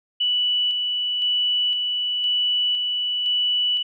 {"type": "tone with tremolo", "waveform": "sine", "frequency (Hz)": 2960, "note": "F#7", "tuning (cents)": 0, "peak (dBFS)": -18, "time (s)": [0.2, 3.83], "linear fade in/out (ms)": 10, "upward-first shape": "square", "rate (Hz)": 0.98, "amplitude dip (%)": 30, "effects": []}